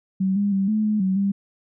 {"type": "tone with pitch steps", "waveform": "sine", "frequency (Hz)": [190.4, 202.6, 194.3, 215.1, 212.6, 189.1, 198.2], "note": ["F#3", "G#3", "G3", "A3", "G#3", "F#3", "G3"], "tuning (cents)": [50, -43, -15, -39, 41, 38, 19], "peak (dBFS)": -18, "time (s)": [0.2, 1.32], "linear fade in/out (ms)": 10, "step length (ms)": 160, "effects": []}